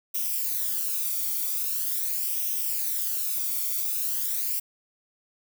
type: noise with flanger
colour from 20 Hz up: violet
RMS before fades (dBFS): -28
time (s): 0.14-4.6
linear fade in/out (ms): 10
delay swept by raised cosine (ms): 0.34 to 0.89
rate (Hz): 0.43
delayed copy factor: +0.65
effects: none